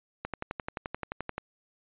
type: click train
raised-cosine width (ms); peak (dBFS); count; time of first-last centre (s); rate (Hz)
0.5; -18; 14; 0.25-1.38; 11.5
effects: resampled to 8000 Hz